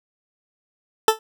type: tone with exponential decay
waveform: 20% pulse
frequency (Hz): 440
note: A4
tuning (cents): 0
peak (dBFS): -3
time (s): 1.08-1.19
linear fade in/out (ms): 2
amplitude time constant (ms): 23
effects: none